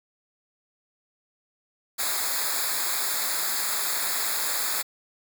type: noise with comb filter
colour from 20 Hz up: white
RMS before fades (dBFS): -27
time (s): 1.98-4.83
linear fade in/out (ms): 20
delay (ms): 0.34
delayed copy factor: -0.95
effects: none